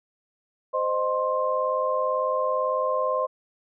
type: tone cluster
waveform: sine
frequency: 518 / 616 / 1054 Hz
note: C5 / D#5 / C6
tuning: -17 / -17 / +12 cents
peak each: -26 / -27 / -26 dBFS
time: 0.73-3.27 s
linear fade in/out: 20 ms
effects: none